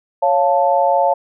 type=chord; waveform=sine; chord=Db augmented; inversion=none; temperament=equal; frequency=554.4 / 698.5 / 880 Hz; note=Db5 / F5 / A5; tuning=0 / 0 / 0 cents; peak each=-16 dBFS; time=0.22-1.14 s; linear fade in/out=10 ms; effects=none